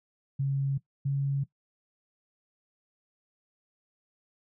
sine tone pair in turn, 137.5 / 138.86 Hz, C#3 / C#3, -14 / +3 cents, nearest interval unison, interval 17 cents, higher second, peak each -25 dBFS, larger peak neither, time 0.39-0.78 / 1.05-1.44 s, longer neither, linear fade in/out 10 ms, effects noise-tail reverb RT60 0.1 s tail -17 dB re dry

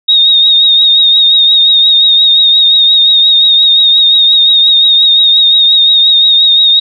sine tone with vibrato, 3729 Hz, A#7, in tune, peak -3 dBFS, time 0.08-6.8 s, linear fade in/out 10 ms, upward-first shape triangle, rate 5.7 Hz, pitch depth 47 cents each way, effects none

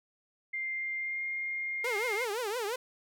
sine tone with pitch glide, 2101 to 2122 Hz, C7 to C7, +7 to +24 cents, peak -32 dBFS, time 0.53-2.25 s, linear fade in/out 10 ms, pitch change +17 cents, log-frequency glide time 0.95-1.22 s
sawtooth tone with vibrato, 449.3 Hz, A4, 36 cents sharp, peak -28 dBFS, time 1.84-2.76 s, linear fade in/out 5 ms, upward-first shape triangle, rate 5.8 Hz, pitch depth 250 cents each way
effects none

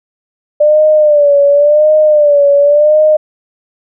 sine tone with vibrato, 591 Hz, D5, 11 cents sharp, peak -4 dBFS, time 0.6-3.17 s, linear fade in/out 10 ms, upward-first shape sine, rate 0.92 Hz, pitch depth 73 cents each way, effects none

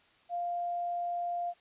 sine tone, 698.5 Hz, F5, in tune, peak -31 dBFS, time 0.29-1.54 s, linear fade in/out 50 ms, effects white hiss -64 dBFS RMS until 1.6 s + resampled to 8000 Hz

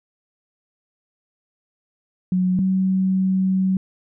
sine tone pair in turn, 183.6 / 188.76 Hz, F#3 / F#3, -13 / +35 cents, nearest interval unison, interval 48 cents, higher second, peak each -16 dBFS, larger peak neither, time 2.32-2.59 / 2.59-3.77 s, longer second, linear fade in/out 2 ms, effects none

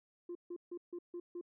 sine tone bursts, 349.2 Hz, F4, in tune, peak -39 dBFS, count 6, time 0.29-1.412 s, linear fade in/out 5 ms, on 62 ms, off 150 ms, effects tanh soft clip ceiling -38 dBFS

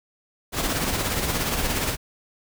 pink noise with tremolo, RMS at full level -23 dBFS, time 0.52-1.97 s, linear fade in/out 50 ms, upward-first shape sine, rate 17 Hz, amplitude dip 45%, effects none

